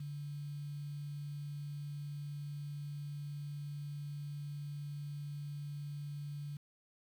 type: tone with quantisation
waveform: sine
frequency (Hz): 145.2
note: D3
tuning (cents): -19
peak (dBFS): -40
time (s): 0-6.57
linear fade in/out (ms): 5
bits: 10
effects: none